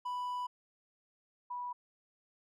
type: tone pair in turn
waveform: triangle / sine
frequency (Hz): 989 / 980.5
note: B5 / B5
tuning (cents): +2 / -13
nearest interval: unison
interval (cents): 15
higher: first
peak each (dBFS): -33 / -37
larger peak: first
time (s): 0.05-0.47 / 1.5-1.73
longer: first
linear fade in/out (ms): 10
effects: none